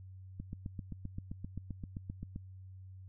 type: click train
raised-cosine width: 5 ms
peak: -28 dBFS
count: 16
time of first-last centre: 0.4-2.361 s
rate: 7.65 Hz
effects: added 94 Hz sine -48 dBFS peak until 3.08 s